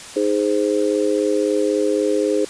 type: chord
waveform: sine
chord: Ab major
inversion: second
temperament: just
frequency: 311.5 / 415.3 / 519.1 Hz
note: Eb4 / Ab4 / C5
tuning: +2 / 0 / -14 cents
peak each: -21 / -19 / -21 dBFS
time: 0.16-2.45 s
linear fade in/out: 5 ms
effects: white hiss -36 dBFS RMS until 2.49 s + resampled to 22050 Hz